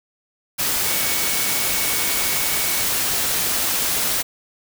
sine tone in noise, 2233 Hz, C#7, 12 cents sharp, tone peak -31 dBFS, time 0.85-2.84 s, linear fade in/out 20 ms, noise white, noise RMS -21 dBFS, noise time 0.58-4.23 s, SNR -13 dB, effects none

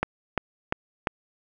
click train, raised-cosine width 0.5 ms, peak -8 dBFS, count 4, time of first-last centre 0.03-1.072 s, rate 2.88 Hz, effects none

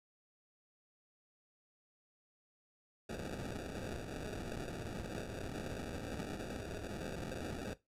blue noise with sample-and-hold, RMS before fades -43 dBFS, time 3.09-7.74 s, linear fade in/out 5 ms, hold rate 1050 Hz, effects noise-tail reverb RT60 0.2 s tail -17 dB re dry + low-pass 11000 Hz 12 dB/octave

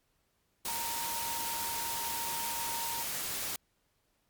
sine tone in noise, 927 Hz, A#5, 10 cents flat, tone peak -38 dBFS, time 0.68-3.03 s, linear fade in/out 2 ms, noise white, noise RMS -36 dBFS, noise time 0.65-3.56 s, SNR -5 dB, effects pink hiss -75 dBFS RMS until 4.29 s + MP3 96 kbps

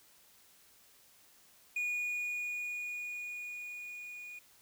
triangle tone with level ramp, 2451 Hz, D#7, 27 cents flat, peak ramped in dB -30 to -43 dBFS, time 1.76-4.39 s, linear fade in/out 5 ms, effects white hiss -63 dBFS RMS until 4.61 s

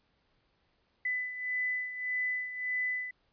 sine beating tone pair, 2000 / 2001.7 Hz, B6 / B6, +21 / +23 cents, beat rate 1.7 Hz, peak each -32 / -38 dBFS, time 1.05-3.11 s, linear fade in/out 5 ms, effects pink hiss -73 dBFS RMS until 3.32 s + resampled to 11025 Hz

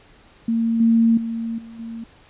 sine tone with level steps, 228.5 Hz, A#3, 34 cents flat, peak -17 / -12 / -23 / -36 / -29 dBFS, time 0.48-2.04 s, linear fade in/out 5 ms, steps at 0.8 / 1.17 / 1.58 / 1.79 s, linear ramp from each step 5 ms, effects pink hiss -51 dBFS RMS until 2.29 s + resampled to 8000 Hz

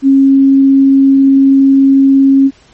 sine tone, 271.8 Hz, C#4, 34 cents flat, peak -3 dBFS, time 0.02-2.51 s, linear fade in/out 50 ms, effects pink hiss -45 dBFS RMS until 2.73 s + MP3 32 kbps

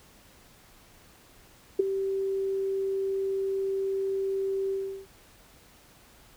sine tone with ADSR envelope, 388.2 Hz, G4, 17 cents flat, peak -15 dBFS, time 1.79-5.07 s, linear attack 8 ms, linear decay 12 ms, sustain -11 dB, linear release 360 ms, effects pink hiss -56 dBFS RMS until 6.36 s

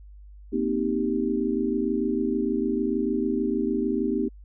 sine chord, C minor seventh, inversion third, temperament equal with one note detuned, 233.1 / 259.7 / 311.1 / 392 Hz, Bb3 / C4 / Eb4 / G4, 0 / -13 / 0 / 0 cents, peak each -28 dBFS, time 0.52-4.29 s, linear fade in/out 20 ms, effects added 50 Hz sine -43 dBFS peak until 4.44 s

